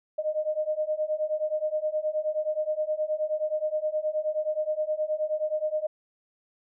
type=beating tone pair; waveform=sine; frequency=610 / 619.5 Hz; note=D#5 / D#5; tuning=-34 / -8 cents; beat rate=9.5 Hz; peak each=-29 / -28 dBFS; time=0.18-5.87 s; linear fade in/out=10 ms; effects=none